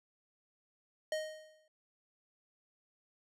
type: tone with exponential decay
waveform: square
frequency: 622.3 Hz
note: D#5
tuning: in tune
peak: -32 dBFS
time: 1.12-1.68 s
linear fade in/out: 2 ms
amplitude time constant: 120 ms
effects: low-pass 9000 Hz 12 dB/octave